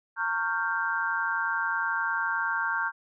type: chord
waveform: sine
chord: G half-diminished seventh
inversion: first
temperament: equal with one note detuned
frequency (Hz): 915.8 / 1108.7 / 1396.9 / 1568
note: Bb5 / Db6 / F6 / G6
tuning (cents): -31 / 0 / 0 / 0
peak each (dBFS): -32 / -34 / -31 / -29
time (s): 0.16-2.92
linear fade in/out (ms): 50
effects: none